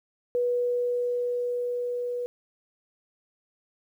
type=tone with level ramp; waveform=sine; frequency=487.9 Hz; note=B4; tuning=21 cents flat; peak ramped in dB=-22 to -28 dBFS; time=0.35-2.26 s; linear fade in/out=0 ms; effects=10-bit